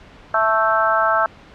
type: harmonic tone with a mistuned harmonic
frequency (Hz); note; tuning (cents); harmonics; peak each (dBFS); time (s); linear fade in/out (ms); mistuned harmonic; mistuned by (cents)
220; A3; 0; 3 / 4 / 5 / 6 / 7; -20 / -22 / -23 / -18 / -22; 0.34-1.26; 2; 7; +18
effects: pink hiss -44 dBFS RMS until 1.54 s + low-pass 3000 Hz 12 dB/octave